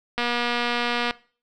click train, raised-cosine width 0.3 ms, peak -9 dBFS, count 224, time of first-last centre 0.18-1.109 s, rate 240 Hz, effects noise-tail reverb RT60 0.4 s tail -20 dB re dry

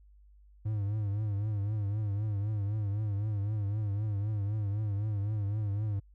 triangle tone with vibrato, 103.83 Hz, G#2, in tune, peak -27 dBFS, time 0.65-6 s, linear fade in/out 10 ms, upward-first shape triangle, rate 3.9 Hz, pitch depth 100 cents each way, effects added 50 Hz sine -55 dBFS peak until 6.14 s

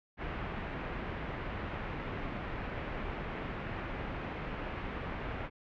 pink low-pass noise, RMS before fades -39 dBFS, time 0.17-5.5 s, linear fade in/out 50 ms, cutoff 2500 Hz, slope 24 dB/octave, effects none

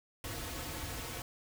pink noise with comb filter, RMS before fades -41 dBFS, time 0.24-1.22 s, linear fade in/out 2 ms, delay 5 ms, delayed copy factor -0.9, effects none

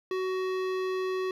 sine tone with hard clipping, 373.9 Hz, F#4, 18 cents sharp, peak -30 dBFS, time 0.11-1.31 s, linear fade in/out 2 ms, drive 17 dB, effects none

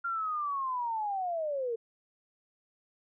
sine linear sweep, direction down, 1396 to 445.8 Hz, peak -30 dBFS, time 0.04-1.76 s, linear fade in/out 10 ms, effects none

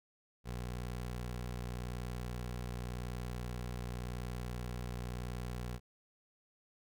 20% pulse tone, 60.9 Hz, B1, 24 cents flat, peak -34 dBFS, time 0.44-5.8 s, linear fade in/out 50 ms, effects none

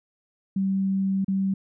sine tone with dropouts, 193.2 Hz, G3, 25 cents flat, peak -21 dBFS, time 0.56-1.54 s, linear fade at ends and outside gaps 5 ms, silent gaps 1.246-1.281 s, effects none

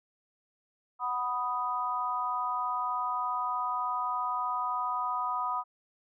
sine chord, B major, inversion second, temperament equal, 740 / 987.8 / 1244.5 Hz, F#5 / B5 / D#6, 0 / 0 / 0 cents, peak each -37 / -32 / -32 dBFS, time 0.99-5.64 s, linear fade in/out 50 ms, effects none

